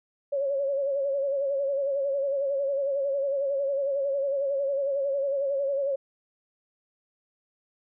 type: tone with vibrato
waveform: sine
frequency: 554.4 Hz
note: C#5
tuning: in tune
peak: -24 dBFS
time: 0.32-5.96 s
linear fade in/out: 10 ms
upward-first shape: sine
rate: 11 Hz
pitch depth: 55 cents each way
effects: none